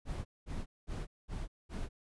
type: noise bursts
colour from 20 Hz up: brown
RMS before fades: -38 dBFS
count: 5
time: 0.05-1.89 s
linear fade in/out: 50 ms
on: 200 ms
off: 210 ms
effects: resampled to 24000 Hz